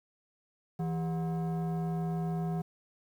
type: tone with frequency modulation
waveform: sine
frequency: 164.81 Hz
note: E3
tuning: in tune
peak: -27 dBFS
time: 0.79-2.62 s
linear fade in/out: 10 ms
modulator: 563 Hz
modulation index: 0.55
effects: tanh soft clip ceiling -29 dBFS + 10-bit